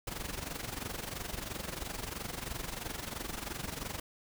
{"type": "noise with amplitude modulation", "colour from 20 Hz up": "pink", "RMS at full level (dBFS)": -37, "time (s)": [0.07, 4], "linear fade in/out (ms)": 5, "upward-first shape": "sine", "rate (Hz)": 23, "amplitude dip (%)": 75, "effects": []}